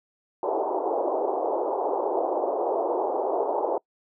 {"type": "band-pass noise", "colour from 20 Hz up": "pink", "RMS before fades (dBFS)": -26, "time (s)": [0.43, 3.78], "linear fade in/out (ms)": 2, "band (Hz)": [350, 920], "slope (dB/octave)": 48, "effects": ["noise-tail reverb RT60 0.1 s tail -25 dB re dry"]}